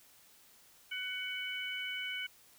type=harmonic tone; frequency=748 Hz; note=F#5; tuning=19 cents sharp; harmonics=2 / 3 / 4; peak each=-43 / -40 / -40 dBFS; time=0.91-2.27 s; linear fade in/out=10 ms; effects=white hiss -62 dBFS RMS until 2.58 s